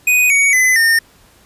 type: tone with pitch steps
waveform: square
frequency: 2489 / 2243 / 2022 / 1822.1 Hz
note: D#7 / C#7 / B6 / A#6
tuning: 0 / +20 / +40 / -40 cents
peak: -10 dBFS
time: 0.07-0.99 s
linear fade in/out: 5 ms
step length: 230 ms
effects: pink hiss -49 dBFS RMS until 1.45 s + resampled to 32000 Hz